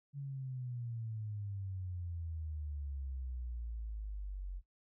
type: exponential sweep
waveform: sine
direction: down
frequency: 142.8 to 44.88 Hz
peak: -39 dBFS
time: 0.13-4.62 s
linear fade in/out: 50 ms
effects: noise-tail reverb RT60 0.1 s tail -18 dB re dry